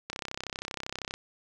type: click train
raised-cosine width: 0.2 ms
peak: -17 dBFS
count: 35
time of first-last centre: 0.1-1.14 s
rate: 32.7 Hz
effects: none